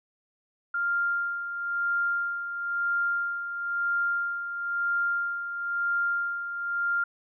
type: tone with tremolo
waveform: sine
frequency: 1396.9 Hz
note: F6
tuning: in tune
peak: -23 dBFS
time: 0.74-7.04 s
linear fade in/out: 5 ms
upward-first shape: sine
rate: 1 Hz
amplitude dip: 60%
effects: none